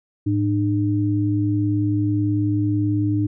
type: tone pair together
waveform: sine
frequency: 106.7 / 301.8 Hz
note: G#2 / D4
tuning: +47 / +47 cents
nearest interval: octave + tritone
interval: 1800 cents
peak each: -20 dBFS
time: 0.26-3.27 s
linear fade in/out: 10 ms
effects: none